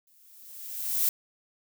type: noise with exponential growth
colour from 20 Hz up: violet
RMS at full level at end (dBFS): -23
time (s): 0.07-1.09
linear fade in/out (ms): 1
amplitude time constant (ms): 220
effects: none